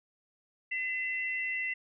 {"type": "tone pair together", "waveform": "sine", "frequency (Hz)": [2027, 2703], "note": ["B6", "E7"], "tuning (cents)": [45, 43], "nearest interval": "perfect fourth", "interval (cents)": 498, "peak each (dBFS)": [-32, -36], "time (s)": [0.71, 1.74], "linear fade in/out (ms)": 10, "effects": []}